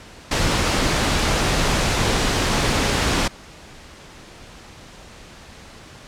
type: noise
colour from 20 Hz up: pink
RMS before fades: -19 dBFS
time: 0.31-3.28 s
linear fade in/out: 5 ms
effects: pink hiss -42 dBFS RMS until 6.07 s + low-pass 7000 Hz 12 dB/octave